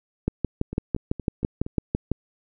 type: two click trains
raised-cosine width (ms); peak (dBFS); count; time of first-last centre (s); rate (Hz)
3; -9 / -19; 12 / 5; 0.28-2.116 / 0.73-1.665; 5.99 / 4.28
effects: none